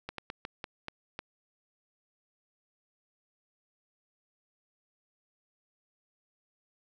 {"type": "slowing click train", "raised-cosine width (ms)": 0.3, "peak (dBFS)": -21, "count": 7, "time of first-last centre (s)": [0.09, 1.191], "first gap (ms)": 93, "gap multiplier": 1.27, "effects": []}